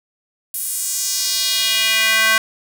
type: tone with high-pass filter sweep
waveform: square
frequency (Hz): 221.1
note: A3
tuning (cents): +9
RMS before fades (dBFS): -18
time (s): 0.54-2.38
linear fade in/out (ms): 2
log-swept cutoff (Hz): 11000 to 1500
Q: 1.9
effects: none